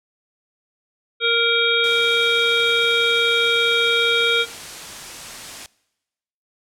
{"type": "harmonic tone", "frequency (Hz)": 466.2, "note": "A#4", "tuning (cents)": 0, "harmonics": [1, 3, 5, 7, 8], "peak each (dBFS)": [-22, -22, -22, -22, -22], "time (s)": [1.2, 4.46], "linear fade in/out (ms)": 50}
{"type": "noise", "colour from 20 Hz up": "white", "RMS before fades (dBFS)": -34, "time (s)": [1.84, 5.66], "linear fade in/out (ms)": 0}
{"effects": ["noise-tail reverb RT60 1.0 s tail -23 dB re dry", "low-pass 9000 Hz 12 dB/octave"]}